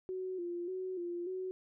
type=tone with vibrato; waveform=sine; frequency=360 Hz; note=F#4; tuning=47 cents flat; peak=-36 dBFS; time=0.09-1.51 s; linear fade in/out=0 ms; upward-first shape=square; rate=1.7 Hz; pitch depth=59 cents each way; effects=none